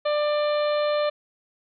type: harmonic tone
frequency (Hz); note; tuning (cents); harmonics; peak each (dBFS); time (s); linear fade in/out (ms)
594; D5; +20; 1 / 2 / 3 / 4 / 5 / 6 / 7; -21 / -30 / -37 / -38 / -41 / -38 / -39; 0.05-1.1; 10
effects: none